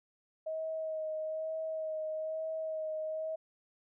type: tone with vibrato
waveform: sine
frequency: 632 Hz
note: D#5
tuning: 27 cents sharp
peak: -34 dBFS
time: 0.46-3.36 s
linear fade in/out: 10 ms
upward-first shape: sine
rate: 1.1 Hz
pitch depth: 19 cents each way
effects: none